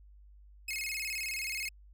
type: tone with vibrato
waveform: sawtooth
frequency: 2349 Hz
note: D7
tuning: in tune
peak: -31 dBFS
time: 0.68-1.69 s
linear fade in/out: 5 ms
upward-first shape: square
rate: 19 Hz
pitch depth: 150 cents each way
effects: added 50 Hz sine -53 dBFS peak until 1.93 s